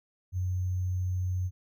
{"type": "tone with sample-and-hold", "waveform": "sine", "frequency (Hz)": 91.4, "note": "F#2", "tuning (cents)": -21, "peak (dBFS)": -27, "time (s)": [0.32, 1.51], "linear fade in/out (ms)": 50, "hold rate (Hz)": 6300, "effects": []}